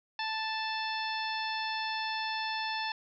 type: harmonic tone with a mistuned harmonic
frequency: 880 Hz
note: A5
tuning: in tune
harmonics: 1 / 2 / 3 / 4 / 5 / 6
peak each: -35 / -38 / -40 / -41 / -42 / -43 dBFS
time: 0.19-2.92 s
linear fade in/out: 2 ms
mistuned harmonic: 5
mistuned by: -24 cents
effects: none